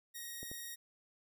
5% pulse tone, 1877 Hz, A#6, 11 cents sharp, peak -33 dBFS, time 0.14-0.76 s, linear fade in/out 20 ms
clicks, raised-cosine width 2 ms, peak -35 dBFS, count 2, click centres 0.43 / 0.515 s
effects none

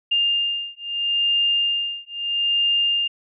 sine beating tone pair, 2807 / 2807.77 Hz, F7 / F7, +8 / +9 cents, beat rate 0.77 Hz, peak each -22 dBFS, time 0.11-3.08 s, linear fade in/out 10 ms, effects none

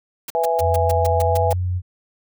white noise bursts, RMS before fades -30 dBFS, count 9, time 0.28-1.527 s, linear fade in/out 5 ms, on 23 ms, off 130 ms
harmonic tone, 165.6 Hz, E3, 8 cents sharp, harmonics 3 / 4 / 5, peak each -21 / -21 / -21 dBFS, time 0.35-1.53 s, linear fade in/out 0 ms
sine tone with pitch glide, 87.31 to 90.6 Hz, F2 to F#2, 0 to -36 cents, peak -19 dBFS, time 0.59-1.82 s, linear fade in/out 50 ms, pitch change +64 cents, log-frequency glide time 1.25-1.36 s
effects none

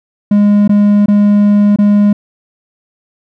triangle tone with dropouts, 205.6 Hz, G#3, 17 cents flat, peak -3 dBFS, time 0.31-2.13 s, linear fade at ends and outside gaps 5 ms, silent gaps 0.678-0.693 / 1.06-1.082 / 1.761-1.786 s, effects none

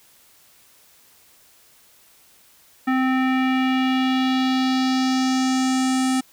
square tone with low-pass filter sweep, 260 Hz, C4, 11 cents flat, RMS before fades -20 dBFS, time 2.87-6.21 s, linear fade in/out 10 ms, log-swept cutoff 1800 to 9300 Hz, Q 2.1, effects white hiss -54 dBFS RMS until 6.32 s

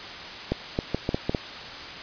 clicks, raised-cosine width 2 ms, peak -10 dBFS, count 7, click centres 0.52 / 0.789 / 0.946 / 1.091 / 1.145 / 1.295 / 1.348 s, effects white hiss -37 dBFS RMS until 2.02 s + resampled to 11025 Hz

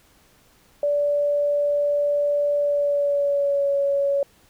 sine tone with pitch glide, 580 to 560.9 Hz, D5 to C#5, -22 to +20 cents, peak -18 dBFS, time 0.83-4.23 s, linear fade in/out 2 ms, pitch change -58 cents, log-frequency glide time 2.58-3.74 s, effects pink hiss -57 dBFS RMS until 4.49 s

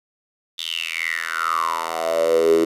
10% pulse tone with high-pass filter sweep, 82.3 Hz, E2, 2 cents flat, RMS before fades -21 dBFS, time 0.58-2.65 s, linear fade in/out 10 ms, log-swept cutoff 3500 to 350 Hz, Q 9.5, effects resampled to 32000 Hz

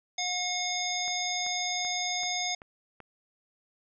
harmonic tone, 722 Hz, F#5, 43 cents flat, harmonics 1 / 3 / 5 / 7 / 9, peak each -35 / -35 / -35 / -35 / -35 dBFS, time 0.18-2.55 s, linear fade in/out 5 ms
click train, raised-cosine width 0.5 ms, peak -31 dBFS, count 6, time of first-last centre 1.08-3.003 s, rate 2.6 Hz
effects none

